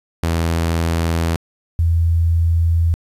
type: tone pair in turn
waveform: sawtooth / sine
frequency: 83 / 83.43 Hz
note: E2 / E2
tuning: +12 / +21 cents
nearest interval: unison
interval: 9 cents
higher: second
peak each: -12 dBFS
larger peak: neither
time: 0.23-1.36 / 1.79-2.94 s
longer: second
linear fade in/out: 0 ms
effects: resampled to 32000 Hz + 8-bit